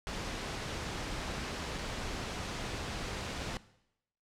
pink noise with dropouts, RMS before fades -38 dBFS, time 0.07-3.57 s, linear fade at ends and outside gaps 0 ms, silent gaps 1.781-1.785 s, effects noise-tail reverb RT60 0.8 s tail -18 dB re dry + low-pass 6000 Hz 12 dB/octave

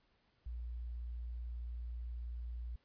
sine tone, 59.2 Hz, A#1, 27 cents sharp, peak -40 dBFS, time 0.46-2.76 s, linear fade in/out 5 ms, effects pink hiss -75 dBFS RMS until 2.84 s + resampled to 11025 Hz

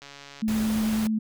click train, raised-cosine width 0.2 ms, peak -26 dBFS, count 57, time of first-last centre 0.02-0.417 s, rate 141 Hz
sine tone with vibrato, 218 Hz, A3, 16 cents flat, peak -22 dBFS, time 0.42-1.19 s, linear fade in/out 10 ms, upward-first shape sine, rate 9.1 Hz, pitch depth 11 cents each way
pink noise, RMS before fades -35 dBFS, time 0.48-1.07 s, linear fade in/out 0 ms
effects none

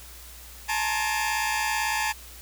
20% pulse tone cluster, 857 / 915 / 1065 / 2363 Hz, A5 / A#5 / C6 / D7, -46 / -32 / +30 / +10 cents, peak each -22 / -25 / -31 / -29 dBFS, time 0.68-2.13 s, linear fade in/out 20 ms, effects added 60 Hz sine -46 dBFS peak until 2.41 s + white hiss -46 dBFS RMS until 2.41 s

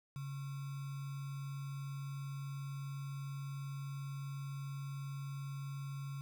sine tone with sample-and-hold, 138.59 Hz, C#3, in tune, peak -40 dBFS, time 0.16-6.21 s, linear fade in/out 0 ms, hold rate 1225 Hz, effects none

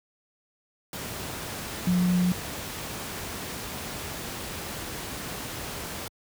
sine tone in noise, 179.5 Hz, F3, 48 cents sharp, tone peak -20 dBFS, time 1.87-2.32 s, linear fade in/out 2 ms, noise pink, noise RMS -35 dBFS, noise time 0.93-6.08 s, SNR +12 dB, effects high-pass 60 Hz 12 dB/octave

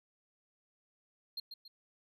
triangle tone with echo, 4209 Hz, C8, 9 cents sharp, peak -36 dBFS, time 1.37-1.4 s, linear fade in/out 5 ms, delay 140 ms, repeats 2, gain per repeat -7 dB, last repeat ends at 1.68 s, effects none

